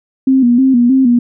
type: tone with vibrato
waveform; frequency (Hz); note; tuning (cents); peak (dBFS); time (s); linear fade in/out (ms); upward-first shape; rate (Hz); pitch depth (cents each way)
sine; 252.3; B3; +37; -6; 0.27-1.19; 5; square; 3.2; 83
effects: none